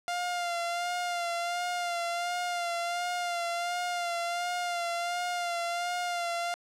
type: tone with vibrato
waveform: sawtooth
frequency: 698.5 Hz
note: F5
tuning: in tune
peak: -26 dBFS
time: 0.08-6.54 s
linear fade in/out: 0 ms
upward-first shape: sine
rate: 1.4 Hz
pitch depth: 33 cents each way
effects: low-pass 9000 Hz 12 dB/octave